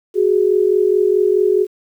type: tone pair together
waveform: sine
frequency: 371.5 / 416.2 Hz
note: F#4 / G#4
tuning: +7 / +4 cents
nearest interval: major second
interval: 197 cents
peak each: -14 dBFS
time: 0.14-1.67 s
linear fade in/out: 50 ms
effects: 8-bit